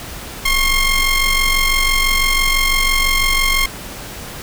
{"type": "ring-modulated tone", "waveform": "sawtooth", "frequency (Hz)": 1073, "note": "C6", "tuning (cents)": 43, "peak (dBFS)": -6, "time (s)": [0.45, 3.66], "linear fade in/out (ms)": 5, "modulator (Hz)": 1050, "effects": ["added 54 Hz sine -41 dBFS peak until 4.42 s", "pink hiss -31 dBFS RMS until 4.42 s"]}